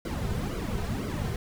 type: noise with flanger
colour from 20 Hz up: brown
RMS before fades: -31 dBFS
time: 0.05-1.36 s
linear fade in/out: 2 ms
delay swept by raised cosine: 1.1 to 3.6 ms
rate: 2 Hz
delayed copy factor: -0.8
effects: none